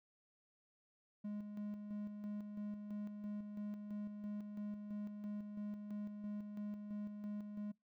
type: tone with tremolo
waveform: triangle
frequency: 207.7 Hz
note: G#3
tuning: in tune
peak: -39 dBFS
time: 1.24-7.72 s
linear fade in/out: 10 ms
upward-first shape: square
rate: 3 Hz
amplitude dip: 45%
effects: noise-tail reverb RT60 0.2 s tail -25 dB re dry